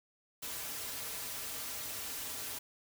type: noise with comb filter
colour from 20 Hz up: white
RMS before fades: -41 dBFS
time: 0.42-2.59 s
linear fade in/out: 10 ms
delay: 5.5 ms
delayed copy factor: -0.75
effects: none